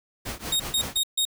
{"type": "noise with tremolo", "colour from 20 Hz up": "pink", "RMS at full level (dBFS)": -31, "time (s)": [0.25, 0.98], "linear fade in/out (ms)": 10, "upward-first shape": "triangle", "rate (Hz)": 5.4, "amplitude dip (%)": 95}
{"type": "tone bursts", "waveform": "sawtooth", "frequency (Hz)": 3729, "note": "A#7", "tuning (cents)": 0, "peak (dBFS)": -18, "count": 4, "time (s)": [0.52, 1.252], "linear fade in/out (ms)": 5, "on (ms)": 78, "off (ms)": 140}
{"effects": []}